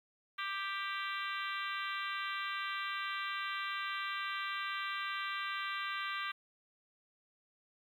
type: harmonic tone with a mistuned harmonic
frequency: 393.9 Hz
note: G4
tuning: 8 cents sharp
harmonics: 3 / 4 / 5 / 6 / 7 / 8 / 9 / 10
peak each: -40 / -42 / -44 / -46 / -47 / -48 / -49 / -50 dBFS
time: 0.38-6.32 s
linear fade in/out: 10 ms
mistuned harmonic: 6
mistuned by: -21 cents
effects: 11-bit